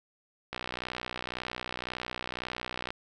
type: click train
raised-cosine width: 0.3 ms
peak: -18 dBFS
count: 148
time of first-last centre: 0.53-2.905 s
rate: 61.9 Hz
effects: none